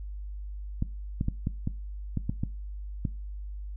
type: clicks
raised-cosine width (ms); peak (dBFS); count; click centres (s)
5; -15; 9; 0.824 / 1.211 / 1.284 / 1.471 / 1.674 / 2.173 / 2.295 / 2.435 / 3.052
effects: noise-tail reverb RT60 0.3 s tail -20 dB re dry + added 50 Hz sine -35 dBFS peak until 3.76 s